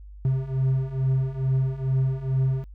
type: beating tone pair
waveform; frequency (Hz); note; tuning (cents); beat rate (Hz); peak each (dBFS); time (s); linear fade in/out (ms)
triangle; 130.81 / 133.11; C3 / C3; 0 / +30; 2.3; -24 / -21; 0.25-2.64; 0
effects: added 50 Hz sine -40 dBFS peak until 2.74 s